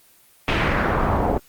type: noise with low-pass filter sweep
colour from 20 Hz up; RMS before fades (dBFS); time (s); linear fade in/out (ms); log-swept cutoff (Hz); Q
pink; -20; 0.48-1.38; 2; 2800 to 650; 1.8
effects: white hiss -54 dBFS RMS until 1.48 s + Opus 24 kbps